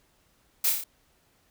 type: noise with echo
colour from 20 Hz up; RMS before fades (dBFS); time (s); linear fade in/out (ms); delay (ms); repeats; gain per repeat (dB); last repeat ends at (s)
blue; -24; 0.64-0.7; 5; 28; 5; -3; 0.84
effects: pink hiss -66 dBFS RMS until 1.5 s